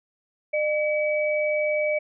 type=tone pair together; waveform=sine; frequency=605 / 2284 Hz; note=D#5 / D7; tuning=-49 / -49 cents; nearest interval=octave + major seventh; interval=2300 cents; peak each=-22 / -27 dBFS; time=0.53-1.99 s; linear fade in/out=10 ms; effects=none